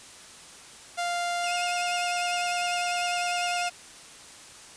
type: tone with pitch glide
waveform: sawtooth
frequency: 698.5 to 707 Hz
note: F5 to F5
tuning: 0 to +21 cents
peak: -23 dBFS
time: 0.97-3.7 s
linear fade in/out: 20 ms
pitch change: +21 cents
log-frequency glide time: 1.42-1.56 s
type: tone with vibrato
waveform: sawtooth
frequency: 2678 Hz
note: E7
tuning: 27 cents sharp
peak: -29 dBFS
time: 1.42-3.7 s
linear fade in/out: 20 ms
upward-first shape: sine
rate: 10 Hz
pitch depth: 110 cents each way
effects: white hiss -47 dBFS RMS until 4.76 s + resampled to 22050 Hz